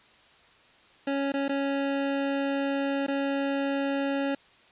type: tone with dropouts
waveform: 25% pulse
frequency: 277.2 Hz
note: C#4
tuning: in tune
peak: -22 dBFS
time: 1.07-4.35 s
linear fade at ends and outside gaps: 5 ms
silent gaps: 1.321-1.338 / 1.482-1.492 / 3.066-3.081 s
effects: white hiss -57 dBFS RMS until 4.71 s + resampled to 8000 Hz